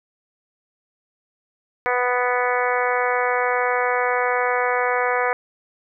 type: harmonic tone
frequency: 247.4 Hz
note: B3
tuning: 3 cents sharp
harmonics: 2 / 3 / 4 / 5 / 6 / 7 / 8 / 9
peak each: -23 / -25 / -26 / -27 / -28 / -28 / -29 / -30 dBFS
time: 1.86-5.33 s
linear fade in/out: 0 ms
effects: none